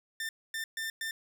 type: tone bursts at uneven times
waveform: sawtooth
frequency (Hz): 1793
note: A6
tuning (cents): +32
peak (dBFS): -30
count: 4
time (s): 0.2-0.29 / 0.54-0.64 / 0.77-0.9 / 1.01-1.11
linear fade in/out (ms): 2
effects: none